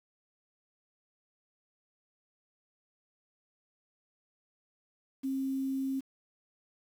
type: tone with quantisation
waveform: sine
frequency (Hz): 268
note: C4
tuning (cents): +42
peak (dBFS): -30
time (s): 5.23-6.01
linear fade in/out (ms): 20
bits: 9
effects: none